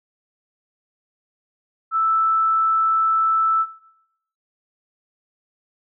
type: tone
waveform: sine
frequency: 1318.5 Hz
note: E6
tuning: in tune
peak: -16 dBFS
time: 1.91-3.66 s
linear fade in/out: 50 ms
effects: noise-tail reverb RT60 0.8 s tail -17 dB re dry